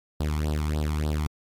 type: tone with flanger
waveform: sawtooth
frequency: 75.8 Hz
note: D#2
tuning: 45 cents flat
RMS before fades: -26 dBFS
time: 0.2-1.27 s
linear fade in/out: 5 ms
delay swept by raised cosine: 0.22 to 0.94 ms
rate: 3.4 Hz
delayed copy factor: +0.9
effects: MP3 96 kbps